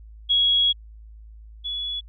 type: tone pair in turn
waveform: sine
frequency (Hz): 3326 / 3398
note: G#7 / G#7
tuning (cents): +2 / +39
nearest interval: unison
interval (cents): 37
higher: second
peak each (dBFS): -16 / -26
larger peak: first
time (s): 0.29-0.73 / 1.64-2.01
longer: first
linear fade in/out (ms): 20
effects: added 54 Hz sine -41 dBFS peak until 2.08 s

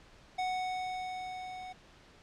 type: tone with level ramp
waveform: square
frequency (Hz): 740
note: F#5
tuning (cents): 0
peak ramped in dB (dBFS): -31 to -43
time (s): 0.38-1.73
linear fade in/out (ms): 10
effects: pink hiss -58 dBFS RMS until 2.22 s + low-pass 5000 Hz 12 dB/octave

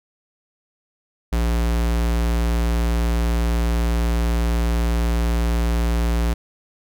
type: tone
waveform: square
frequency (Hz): 58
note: A#1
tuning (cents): -8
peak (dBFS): -18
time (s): 1.32-6.34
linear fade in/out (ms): 10
effects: none

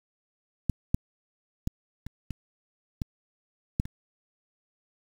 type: clicks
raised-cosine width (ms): 5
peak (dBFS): -12 / -10 / -15 / -26 / -22 / -17 / -12 / -26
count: 8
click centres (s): 0.697 / 0.945 / 1.674 / 2.066 / 2.307 / 3.018 / 3.799 / 3.855
effects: 7-bit

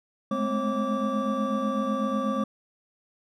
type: tone cluster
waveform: triangle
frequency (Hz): 209.4 / 217.5 / 258.4 / 541 / 1162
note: G#3 / A3 / C4 / C#5 / D6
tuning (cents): +15 / -20 / -21 / -42 / -19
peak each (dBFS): -29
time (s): 0.31-2.44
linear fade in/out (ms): 5
effects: none

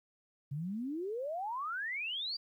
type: exponential sweep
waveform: sine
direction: up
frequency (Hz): 134.5 to 4800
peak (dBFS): -35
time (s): 0.51-2.37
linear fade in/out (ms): 10
effects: 12-bit

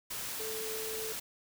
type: tone in noise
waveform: sine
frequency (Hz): 440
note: A4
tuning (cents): 0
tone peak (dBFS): -39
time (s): 0.39-1.13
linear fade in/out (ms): 10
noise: white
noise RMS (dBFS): -39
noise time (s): 0.1-1.2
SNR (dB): -3
effects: none

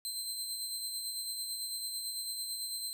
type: tone with tremolo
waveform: 20% pulse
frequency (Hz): 4108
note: C8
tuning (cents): -33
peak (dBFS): -29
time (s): 0.05-2.93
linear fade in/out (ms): 0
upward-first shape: sine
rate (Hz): 9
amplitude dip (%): 35
effects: none

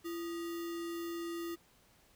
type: tone with sample-and-hold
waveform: sine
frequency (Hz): 338.6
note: E4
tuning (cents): +46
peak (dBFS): -37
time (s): 0.04-1.56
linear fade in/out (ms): 20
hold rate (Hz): 1575
effects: pink hiss -66 dBFS RMS until 2.15 s

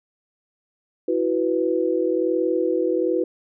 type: chord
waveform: sine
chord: E suspended second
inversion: none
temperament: just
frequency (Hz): 329.6 / 370.8 / 494.4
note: E4 / F#4 / B4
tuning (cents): 0 / +4 / +2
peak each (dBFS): -23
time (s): 1.08-3.24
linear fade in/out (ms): 5
effects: none

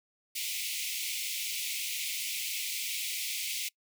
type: high-pass noise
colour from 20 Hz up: pink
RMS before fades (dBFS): -35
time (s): 0.35-3.69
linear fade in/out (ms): 10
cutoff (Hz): 2100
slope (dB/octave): 96
effects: noise-tail reverb RT60 0.1 s tail -24 dB re dry

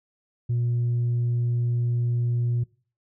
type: tone with tanh clipping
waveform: sine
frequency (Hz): 120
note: B2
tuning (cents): -49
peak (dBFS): -22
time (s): 0.49-2.64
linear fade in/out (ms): 10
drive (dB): 1
effects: noise-tail reverb RT60 0.4 s tail -22 dB re dry

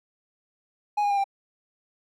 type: tone with pitch steps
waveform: triangle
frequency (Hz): 830.6 / 816.8 / 803.2 / 789.9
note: G#5 / G#5 / G5 / G5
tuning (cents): 0 / -29 / +42 / +13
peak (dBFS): -19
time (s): 0.97-1.242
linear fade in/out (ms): 10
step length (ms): 68
effects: none

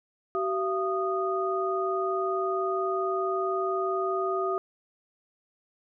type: tone cluster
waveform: sine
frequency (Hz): 381.5 / 680 / 1236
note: G4 / F5 / D#6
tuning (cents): -47 / -46 / -12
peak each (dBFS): -28 / -32 / -30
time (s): 0.35-4.58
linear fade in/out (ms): 0
effects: none

